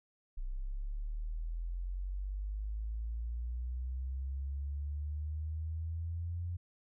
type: linear sweep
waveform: sine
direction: up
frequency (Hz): 30.87 to 88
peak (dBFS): -35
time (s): 0.37-6.57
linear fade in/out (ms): 10
effects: none